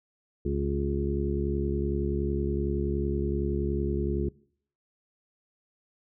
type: harmonic tone with a mistuned harmonic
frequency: 70.7 Hz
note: C#2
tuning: 35 cents sharp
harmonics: 1 / 2 / 3 / 4 / 5 / 6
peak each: -30 / -33 / -33 / -40 / -31 / -35 dBFS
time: 0.45-4.29 s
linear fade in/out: 5 ms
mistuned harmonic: 6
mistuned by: -33 cents
effects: noise-tail reverb RT60 0.6 s tail -23 dB re dry